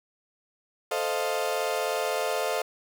35% pulse chord, F dominant seventh, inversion first, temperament equal, 440 / 523.3 / 622.3 / 698.5 Hz, A4 / C5 / Eb5 / F5, 0 / 0 / 0 / 0 cents, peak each -30 dBFS, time 0.91-2.62 s, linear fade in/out 5 ms, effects none

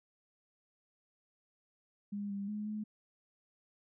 sine tone with pitch steps, 203.5 / 199.5 / 210.1 / 212.8 Hz, G#3 / G3 / G#3 / G#3, -35 / +31 / +20 / +42 cents, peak -36 dBFS, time 2.12-2.84 s, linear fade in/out 10 ms, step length 180 ms, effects none

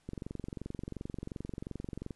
click train, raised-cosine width 3 ms, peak -26 dBFS, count 47, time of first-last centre 0.09-2.108 s, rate 22.8 Hz, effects pink hiss -70 dBFS RMS until 2.15 s + resampled to 24000 Hz

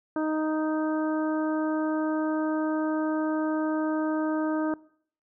harmonic tone, 311.1 Hz, D#4, in tune, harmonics 1 / 2 / 3 / 4 / 5, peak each -26 / -32 / -36 / -38 / -40 dBFS, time 0.16-4.74 s, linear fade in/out 2 ms, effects noise-tail reverb RT60 0.6 s tail -22 dB re dry

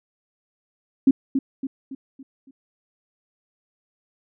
sine tone with echo, 268.6 Hz, C4, 46 cents sharp, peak -10 dBFS, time 1.07-1.11 s, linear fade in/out 5 ms, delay 280 ms, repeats 5, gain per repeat -7 dB, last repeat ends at 2.51 s, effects none

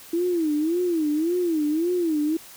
sine tone with vibrato, 326.8 Hz, E4, 15 cents flat, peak -20 dBFS, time 0.13-2.37 s, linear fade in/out 5 ms, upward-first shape sine, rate 1.8 Hz, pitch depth 170 cents each way, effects white hiss -45 dBFS RMS until 2.56 s

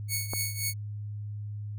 5% pulse tone with tremolo, 2217 Hz, C#7, in tune, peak -17 dBFS, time 0.08-0.74 s, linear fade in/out 50 ms, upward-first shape triangle, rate 3.8 Hz, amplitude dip 85%
click, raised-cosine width 1 ms, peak -19 dBFS, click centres 0.335 s
effects added 104 Hz sine -34 dBFS peak until 1.78 s

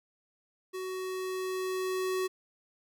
square tone with level ramp, 373.4 Hz, F#4, 16 cents sharp, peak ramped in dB -36 to -29 dBFS, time 0.73-2.28 s, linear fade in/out 20 ms, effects none

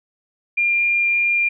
sine tone, 2399 Hz, D7, 36 cents sharp, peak -15 dBFS, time 0.57-1.49 s, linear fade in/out 10 ms, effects none

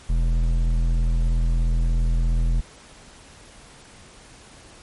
sine tone with hard clipping, 41.53 Hz, E1, 14 cents sharp, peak -19 dBFS, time 0.09-2.61 s, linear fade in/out 10 ms, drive 9 dB, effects pink hiss -47 dBFS RMS until 4.82 s + MP3 48 kbps

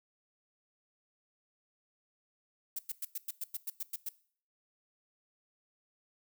violet noise bursts, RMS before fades -37 dBFS, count 11, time 2.76-4.09 s, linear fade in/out 5 ms, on 30 ms, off 100 ms, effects noise-tail reverb RT60 0.5 s tail -19 dB re dry

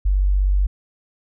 sine tone, 48.04 Hz, G1, 34 cents flat, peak -14 dBFS, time 0.05-0.67 s, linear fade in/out 10 ms, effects none

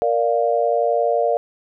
sine chord, Bb major, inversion none, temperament equal, 466.2 / 587.3 / 698.5 Hz, Bb4 / D5 / F5, 0 / 0 / 0 cents, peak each -20 dBFS, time 0.02-1.37 s, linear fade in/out 0 ms, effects none

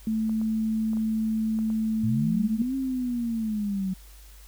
sine tone, 220 Hz, A3, in tune, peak -23 dBFS, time 0.07-2.62 s, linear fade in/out 2 ms
clicks, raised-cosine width 1 ms, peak -31 dBFS, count 6, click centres 0.295 / 0.415 / 0.933 / 0.971 / 1.589 / 1.702 s
sine linear two-way sweep, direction up then down, 106.2 to 269.5 to 184.9 Hz, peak -25 dBFS, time 2.03-3.94 s, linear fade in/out 10 ms, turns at 2.75 s
effects added 50 Hz sine -46 dBFS peak until 4.47 s + white hiss -54 dBFS RMS until 4.47 s

